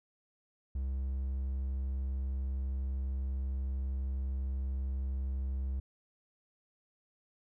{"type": "tone", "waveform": "triangle", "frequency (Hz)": 66.3, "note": "C2", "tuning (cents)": 23, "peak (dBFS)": -30, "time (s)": [0.75, 5.8], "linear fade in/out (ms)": 5, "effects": []}